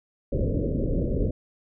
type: low-pass noise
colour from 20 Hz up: pink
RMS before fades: -25 dBFS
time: 0.32-1.31 s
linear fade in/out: 5 ms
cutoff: 580 Hz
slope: 96 dB/octave
effects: none